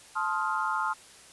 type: chord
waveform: sine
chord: F dominant seventh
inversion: first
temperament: just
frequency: 873.1 / 1047.7 / 1257.2 / 1396.9 Hz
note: A5 / C6 / Eb6 / F6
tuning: -14 / +2 / +18 / 0 cents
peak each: -32 dBFS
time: 0.15-0.94 s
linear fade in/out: 20 ms
effects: white hiss -52 dBFS RMS until 1.32 s + resampled to 24000 Hz